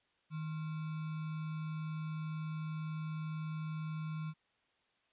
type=tone with sample-and-hold; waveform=sine; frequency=157 Hz; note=D#3; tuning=16 cents sharp; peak=-37 dBFS; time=0.3-4.34 s; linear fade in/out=50 ms; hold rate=1225 Hz; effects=white hiss -75 dBFS RMS until 5.12 s + resampled to 8000 Hz